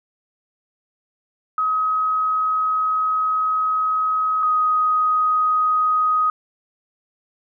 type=tone pair in turn; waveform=sine; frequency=1269 / 1253 Hz; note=D#6 / D#6; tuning=+34 / +12 cents; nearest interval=unison; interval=22 cents; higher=first; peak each=-17 / -15 dBFS; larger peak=second; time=1.58-4.43 / 4.43-6.3 s; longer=first; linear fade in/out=2 ms; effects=none